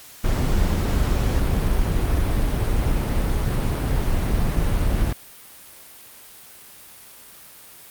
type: noise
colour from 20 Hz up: brown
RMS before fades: -20 dBFS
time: 0.24-5.13 s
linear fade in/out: 5 ms
effects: white hiss -44 dBFS RMS until 7.9 s + Opus 48 kbps